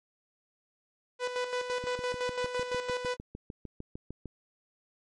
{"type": "tone with tremolo", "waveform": "sawtooth", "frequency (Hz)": 496.6, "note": "B4", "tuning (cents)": 9, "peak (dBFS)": -25, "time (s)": [1.19, 3.17], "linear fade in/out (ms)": 50, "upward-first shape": "square", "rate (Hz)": 5.9, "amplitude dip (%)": 55}
{"type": "click train", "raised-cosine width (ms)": 3, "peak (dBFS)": -27, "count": 17, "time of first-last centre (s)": [1.84, 4.257], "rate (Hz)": 6.62}
{"effects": ["low-pass 6000 Hz 12 dB/octave", "MP3 48 kbps"]}